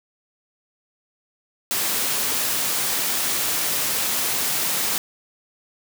white high-pass noise, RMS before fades -23 dBFS, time 1.71-4.98 s, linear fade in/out 0 ms, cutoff 120 Hz, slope 12 dB/octave, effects none

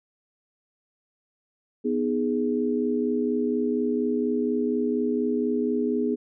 sine chord, G# minor, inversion first, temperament equal, 246.9 / 311.1 / 415.3 Hz, B3 / D#4 / G#4, 0 / 0 / 0 cents, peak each -25 / -29 / -26 dBFS, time 1.84-6.16 s, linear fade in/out 20 ms, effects none

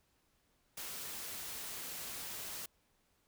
white noise, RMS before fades -44 dBFS, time 0.77-2.66 s, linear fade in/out 5 ms, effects pink hiss -75 dBFS RMS until 3.27 s

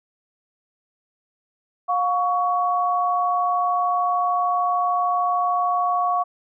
sine tone pair together, 713.3 / 1120 Hz, F5 / C#6, +36 / +18 cents, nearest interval minor sixth, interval 782 cents, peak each -21 dBFS, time 1.88-6.24 s, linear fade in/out 20 ms, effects none

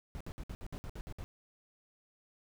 brown noise bursts, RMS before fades -42 dBFS, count 10, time 0.15-1.24 s, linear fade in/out 0 ms, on 55 ms, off 60 ms, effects none

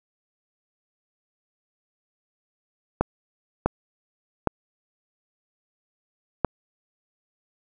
clicks, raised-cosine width 1 ms, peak -5 dBFS, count 4, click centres 3.01 / 3.66 / 4.473 / 6.447 s, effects none

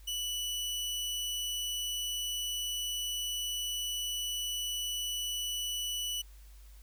sawtooth tone, 2960 Hz, F#7, in tune, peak -30 dBFS, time 0.07-6.22 s, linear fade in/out 10 ms, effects added 50 Hz sine -50 dBFS peak until 6.82 s + white hiss -63 dBFS RMS until 6.82 s

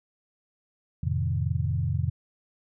sine chord, F dominant seventh, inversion none, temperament equal, 87.31 / 110 / 130.81 / 155.56 Hz, F2 / A2 / C3 / Eb3, 0 / 0 / 0 / 0 cents, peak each -28 / -30 / -29 / -32 dBFS, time 1.03-2.1 s, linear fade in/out 5 ms, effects none

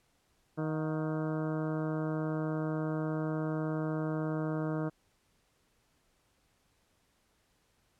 harmonic tone with a mistuned harmonic, 156.5 Hz, D#3, 10 cents sharp, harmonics 1 / 2 / 3 / 4 / 5 / 6 / 7 / 8 / 9 / 10, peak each -34 / -35 / -40 / -41 / -49 / -49 / -49 / -49 / -50 / -53 dBFS, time 0.57-4.9 s, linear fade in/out 20 ms, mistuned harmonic 5, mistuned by -100 cents, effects pink hiss -72 dBFS RMS until 7.99 s + low-pass 12000 Hz 12 dB/octave

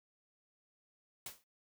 white noise with exponential decay, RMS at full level -41 dBFS, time 1.26-1.44 s, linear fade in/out 2 ms, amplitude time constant 38 ms, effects noise-tail reverb RT60 0.1 s tail -21 dB re dry

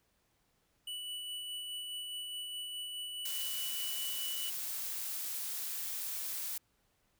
square tone with tremolo, 2960 Hz, F#7, in tune, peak -39 dBFS, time 0.87-4.5 s, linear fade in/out 5 ms, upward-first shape sine, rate 4.8 Hz, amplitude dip 25%
blue noise, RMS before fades -39 dBFS, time 3.25-6.58 s, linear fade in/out 5 ms
effects pink hiss -75 dBFS RMS until 7.19 s

